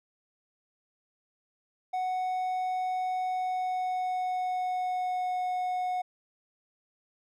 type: tone with pitch glide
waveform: triangle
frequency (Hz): 740 to 731.1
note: F#5 to F#5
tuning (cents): 0 to -21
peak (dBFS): -26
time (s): 1.93-6.02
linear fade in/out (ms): 10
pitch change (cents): -21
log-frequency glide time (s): 3.27-5.39
effects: none